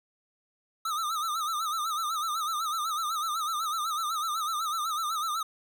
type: tone with vibrato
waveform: square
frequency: 1266 Hz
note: D#6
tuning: 30 cents sharp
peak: -29 dBFS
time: 0.85-5.43 s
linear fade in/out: 5 ms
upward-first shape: sine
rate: 8 Hz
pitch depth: 110 cents each way
effects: none